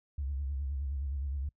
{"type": "tone with vibrato", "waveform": "sine", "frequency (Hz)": 69.3, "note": "C#2", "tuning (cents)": 0, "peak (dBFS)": -31, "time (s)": [0.18, 1.49], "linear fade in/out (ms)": 5, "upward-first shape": "sine", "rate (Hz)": 9.6, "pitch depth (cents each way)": 96, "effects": ["noise-tail reverb RT60 0.1 s tail -26 dB re dry", "tanh soft clip ceiling -27 dBFS"]}